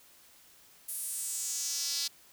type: tone with high-pass filter sweep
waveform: square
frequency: 153.2 Hz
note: D#3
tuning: 27 cents flat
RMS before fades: -35 dBFS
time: 0.88-2.08 s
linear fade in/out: 10 ms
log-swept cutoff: 11000 to 4500 Hz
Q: 3
effects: white hiss -59 dBFS RMS until 2.32 s